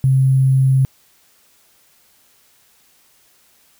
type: tone with sample-and-hold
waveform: sine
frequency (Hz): 132.8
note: C3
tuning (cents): +26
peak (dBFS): -10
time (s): 0.04-0.85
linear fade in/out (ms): 0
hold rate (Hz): 11025
effects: white hiss -55 dBFS RMS until 3.79 s